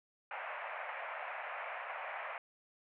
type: band-pass noise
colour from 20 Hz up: pink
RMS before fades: -43 dBFS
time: 0.31-2.38 s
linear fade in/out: 2 ms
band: 590 to 2500 Hz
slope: 48 dB/octave
effects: none